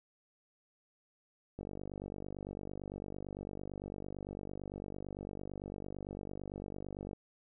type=click train; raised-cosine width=2 ms; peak=-29 dBFS; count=272; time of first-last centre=1.59-7.132 s; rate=48.9 Hz; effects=none